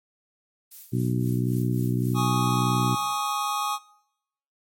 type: noise with tremolo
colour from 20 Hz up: violet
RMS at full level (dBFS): -41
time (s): 0.71-2.27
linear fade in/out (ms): 5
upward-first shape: sine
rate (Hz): 3.8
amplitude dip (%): 70
type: harmonic tone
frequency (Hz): 61.74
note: B1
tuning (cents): 0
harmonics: 2 / 3 / 4 / 5 / 6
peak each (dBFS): -24 / -28 / -30 / -32 / -34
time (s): 0.92-2.96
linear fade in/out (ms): 20
type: chord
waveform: square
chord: Ab suspended fourth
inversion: none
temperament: just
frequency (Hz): 830.6 / 1107.5 / 1245.9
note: Ab5 / Db6 / Eb6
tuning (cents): 0 / -2 / +2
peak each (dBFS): -30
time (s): 2.14-3.79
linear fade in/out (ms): 50
effects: noise-tail reverb RT60 0.8 s tail -22 dB re dry + MP3 64 kbps